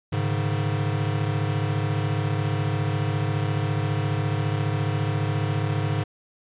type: chord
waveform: square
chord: Ab suspended fourth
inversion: none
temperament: equal with one note detuned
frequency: 103.83 / 138.59 / 153.07 Hz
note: Ab2 / Db3 / Eb3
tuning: 0 / 0 / -28 cents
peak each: -26 / -28 / -30 dBFS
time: 0.12-6.04 s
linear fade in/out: 10 ms
effects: resampled to 8000 Hz